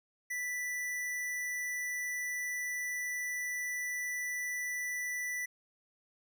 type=tone; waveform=square; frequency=1975.5 Hz; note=B6; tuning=in tune; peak=-35 dBFS; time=0.3-5.46 s; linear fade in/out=10 ms; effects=none